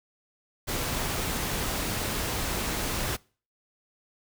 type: noise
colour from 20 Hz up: pink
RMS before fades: -30 dBFS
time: 0.67-3.17 s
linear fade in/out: 20 ms
effects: noise-tail reverb RT60 0.4 s tail -24 dB re dry